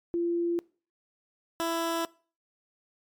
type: tone pair in turn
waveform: sine / 15% pulse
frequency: 342.7 / 332.4 Hz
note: F4 / E4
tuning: -33 / +15 cents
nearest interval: minor second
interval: 52 cents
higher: first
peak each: -25 / -21 dBFS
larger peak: second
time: 0.14-0.59 / 1.6-2.05 s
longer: neither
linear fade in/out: 0 ms
effects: noise-tail reverb RT60 0.4 s tail -23 dB re dry + MP3 96 kbps